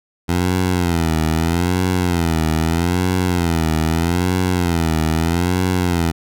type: tone with vibrato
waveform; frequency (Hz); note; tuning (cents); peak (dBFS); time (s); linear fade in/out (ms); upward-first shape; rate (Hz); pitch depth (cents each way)
15% pulse; 85.4; F2; -38; -9; 0.28-6.12; 20; sine; 0.79; 130
effects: none